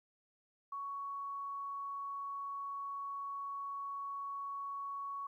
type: tone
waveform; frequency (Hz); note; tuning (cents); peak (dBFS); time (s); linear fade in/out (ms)
sine; 1116; C#6; +11; -39; 0.72-5.27; 5
effects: 13-bit